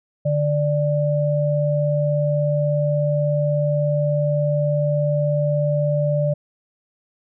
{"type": "tone pair together", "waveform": "sine", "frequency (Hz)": [147.25, 589], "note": ["D3", "D5"], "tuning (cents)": [5, 5], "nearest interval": "2 octaves", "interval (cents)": 2400, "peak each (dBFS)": [-19, -20], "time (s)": [0.25, 6.34], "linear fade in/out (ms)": 10, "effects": []}